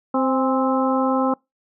harmonic tone with a mistuned harmonic, 261.6 Hz, C4, in tune, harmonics 1 / 2 / 3 / 4 / 5, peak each -20 / -23 / -25 / -26 / -27 dBFS, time 0.14-1.34 s, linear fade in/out 5 ms, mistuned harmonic 3, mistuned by +52 cents, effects noise-tail reverb RT60 0.2 s tail -26 dB re dry

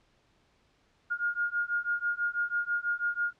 sine beating tone pair, 1419 / 1425.1 Hz, F6 / F6, +27 / +35 cents, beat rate 6.1 Hz, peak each -31 dBFS, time 1.1-3.33 s, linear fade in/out 20 ms, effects pink hiss -68 dBFS RMS until 3.39 s + low-pass 5000 Hz 12 dB/octave

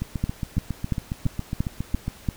two click trains, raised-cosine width 5 ms, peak -10 / -14 dBFS, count 7 / 16, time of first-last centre 0.24-2.288 / 0.02-2.08 s, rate 2.93 / 7.28 Hz, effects pink hiss -47 dBFS RMS until 2.36 s

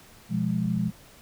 sine chord, F diminished, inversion second, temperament equal, 123.47 / 174.61 / 207.7 Hz, Cb3 / F3 / Ab3, 0 / 0 / 0 cents, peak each -30 / -27 / -27 dBFS, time 0.29-0.92 s, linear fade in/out 50 ms
clicks, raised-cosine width 5 ms, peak -33 dBFS, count 3, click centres 0.66 / 0.776 / 0.882 s
effects pink hiss -52 dBFS RMS until 1.21 s

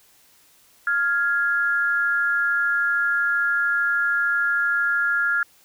sine tone pair together, 1401.1 / 1668 Hz, F6 / G#6, +5 / +7 cents, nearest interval minor third, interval 302 cents, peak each -20 / -23 dBFS, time 0.87-5.43 s, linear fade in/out 2 ms, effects white hiss -56 dBFS RMS until 5.64 s

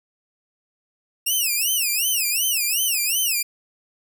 5% pulse tone with vibrato, 2702 Hz, E7, 42 cents sharp, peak -11 dBFS, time 1.26-3.43 s, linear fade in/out 10 ms, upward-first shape sine, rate 2.7 Hz, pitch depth 230 cents each way, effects none

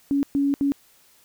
sine tone bursts at uneven times, 280.6 Hz, C#4, 21 cents sharp, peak -18 dBFS, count 3, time 0.11-0.23 / 0.35-0.54 / 0.61-0.72 s, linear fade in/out 0 ms, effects white hiss -57 dBFS RMS until 1.24 s

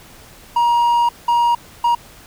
triangle tone bursts at uneven times, 948 Hz, A#5, 29 cents sharp, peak -10 dBFS, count 3, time 0.56-1.09 / 1.28-1.55 / 1.84-1.95 s, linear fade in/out 5 ms, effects pink hiss -43 dBFS RMS until 2.26 s

